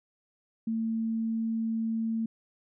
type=tone; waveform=sine; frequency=224.9 Hz; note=A3; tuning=38 cents sharp; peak=-27 dBFS; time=0.67-2.26 s; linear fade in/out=5 ms; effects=none